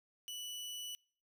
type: tone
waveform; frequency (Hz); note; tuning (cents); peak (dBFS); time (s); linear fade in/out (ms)
sawtooth; 2960; F#7; 0; -39; 0.28-0.95; 0
effects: noise-tail reverb RT60 0.5 s tail -26 dB re dry